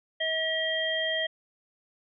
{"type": "harmonic tone", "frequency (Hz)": 640, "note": "D#5", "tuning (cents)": 49, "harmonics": [1, 3, 5], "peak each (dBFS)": [-31, -30, -30], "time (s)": [0.2, 1.27], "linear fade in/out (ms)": 10, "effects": []}